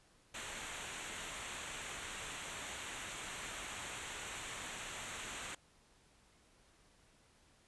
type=noise with comb filter; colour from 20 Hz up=pink; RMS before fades=-45 dBFS; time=0.34-5.55 s; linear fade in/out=5 ms; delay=0.2 ms; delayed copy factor=-0.7; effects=pink hiss -68 dBFS RMS until 7.67 s + resampled to 24000 Hz